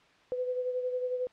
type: beating tone pair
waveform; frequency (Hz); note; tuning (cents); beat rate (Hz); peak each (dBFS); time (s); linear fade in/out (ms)
sine; 501 / 512; B4 / C5; +25 / -38; 11; -30 / -39; 0.32-1.27; 0
effects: white hiss -61 dBFS RMS until 1.32 s + low-pass 3000 Hz 12 dB/octave